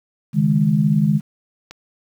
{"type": "chord", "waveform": "sine", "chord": "C# suspended second", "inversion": "none", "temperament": "equal", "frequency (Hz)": [138.59, 155.56, 207.7], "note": ["C#3", "D#3", "G#3"], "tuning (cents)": [0, 0, 0], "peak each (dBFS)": [-22, -16, -17], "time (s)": [0.33, 1.21], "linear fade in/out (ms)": 50}
{"type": "click", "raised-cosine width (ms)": 0.2, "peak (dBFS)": -19, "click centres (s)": 1.71}
{"effects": ["8-bit"]}